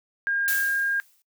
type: tone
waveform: sine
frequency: 1614 Hz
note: G#6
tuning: 50 cents flat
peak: -22 dBFS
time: 0.27-1 s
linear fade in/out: 0 ms
type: noise with exponential decay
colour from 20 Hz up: blue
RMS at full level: -26 dBFS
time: 0.48-1.22 s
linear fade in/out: 0 ms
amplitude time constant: 160 ms
effects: noise-tail reverb RT60 0.1 s tail -20 dB re dry